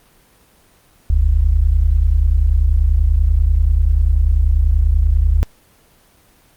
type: tone pair together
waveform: sine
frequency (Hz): 43.14 / 73.42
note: F1 / D2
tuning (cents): -20 / 0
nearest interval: major sixth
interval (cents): 920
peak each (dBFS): -13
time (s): 1.1-5.43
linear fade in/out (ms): 0
effects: pink hiss -52 dBFS RMS until 6.56 s + Opus 24 kbps